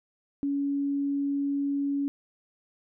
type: tone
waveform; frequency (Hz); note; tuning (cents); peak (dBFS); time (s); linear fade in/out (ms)
sine; 281.3; C#4; +26; -25; 0.43-2.08; 0
effects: none